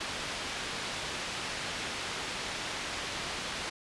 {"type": "low-pass noise", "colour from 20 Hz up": "white", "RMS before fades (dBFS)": -37, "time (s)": [0, 3.7], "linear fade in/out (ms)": 10, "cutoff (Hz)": 3900, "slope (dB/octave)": 12, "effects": ["resampled to 24000 Hz"]}